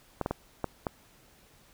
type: clicks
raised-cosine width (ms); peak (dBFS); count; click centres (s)
1; -15; 5; 0.213 / 0.261 / 0.31 / 0.643 / 0.868
effects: pink hiss -60 dBFS RMS until 1.73 s